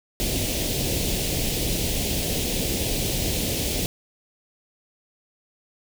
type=band-stop noise; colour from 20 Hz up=pink; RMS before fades=-25 dBFS; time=0.2-3.86 s; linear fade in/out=0 ms; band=630 to 2500 Hz; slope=24 dB/octave; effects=none